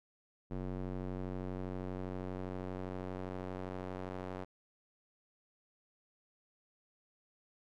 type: tone with band-pass filter sweep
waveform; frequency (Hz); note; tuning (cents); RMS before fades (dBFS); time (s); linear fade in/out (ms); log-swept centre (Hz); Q
square; 46.25; F#1; 0; -41; 0.5-4.45; 20; 280 to 610; 0.71
effects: none